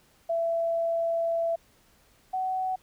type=tone pair in turn; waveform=sine; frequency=668 / 749.8 Hz; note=E5 / F#5; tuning=+23 / +23 cents; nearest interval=major second; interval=200 cents; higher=second; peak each=-24 / -26 dBFS; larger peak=first; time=0.29-1.56 / 2.33-2.76 s; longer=first; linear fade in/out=10 ms; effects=pink hiss -62 dBFS RMS until 2.82 s